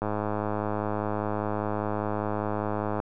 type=click train; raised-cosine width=1 ms; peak=-15 dBFS; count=314; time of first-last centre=0.02-3.001 s; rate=105 Hz; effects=none